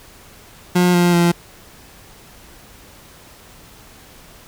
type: tone with pitch steps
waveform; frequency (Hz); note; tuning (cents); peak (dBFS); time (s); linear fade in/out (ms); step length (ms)
30% pulse; 178.5 / 175.33 / 172.22; F3 / F3 / F3; +38 / +7 / -24; -9; 0.75-1.32; 10; 190
effects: pink hiss -44 dBFS RMS until 4.47 s